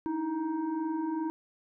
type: tone with frequency modulation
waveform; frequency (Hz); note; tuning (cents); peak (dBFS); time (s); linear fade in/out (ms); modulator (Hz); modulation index
sine; 321.2; E4; -45; -29; 0.06-1.3; 0; 620; 0.73
effects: none